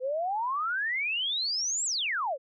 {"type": "exponential two-way sweep", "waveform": "sine", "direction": "up then down", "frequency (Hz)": [493.9, 7850, 493.9], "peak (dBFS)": -27, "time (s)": [0, 2.38], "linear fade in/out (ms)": 50, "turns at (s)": 1.85, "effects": []}